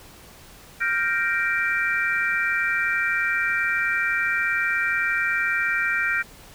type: chord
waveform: sine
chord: G minor seventh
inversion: third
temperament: equal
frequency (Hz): 1396.9 / 1568 / 1864.7 / 2349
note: F6 / G6 / Bb6 / D7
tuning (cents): 0 / 0 / 0 / 0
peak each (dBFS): -26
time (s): 0.8-6.23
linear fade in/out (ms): 20
effects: pink hiss -47 dBFS RMS until 6.54 s